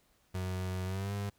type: tone with pitch glide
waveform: 35% pulse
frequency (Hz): 92.5 to 100.87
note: F#2 to G2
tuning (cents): 0 to +50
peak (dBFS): -32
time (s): 0.34-1.3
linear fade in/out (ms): 10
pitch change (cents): +150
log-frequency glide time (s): 0.85-1.13
effects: pink hiss -70 dBFS RMS until 1.38 s